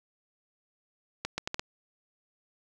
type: accelerating click train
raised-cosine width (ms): 0.2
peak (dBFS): -14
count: 5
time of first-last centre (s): 1.25-1.595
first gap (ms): 130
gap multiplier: 0.73
effects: none